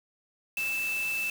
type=tone in noise; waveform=sine; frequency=2640 Hz; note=E7; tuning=2 cents sharp; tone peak=-28 dBFS; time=0.57-1.3 s; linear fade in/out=2 ms; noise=white; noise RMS=-40 dBFS; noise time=0.57-1.3 s; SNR=+9 dB; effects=none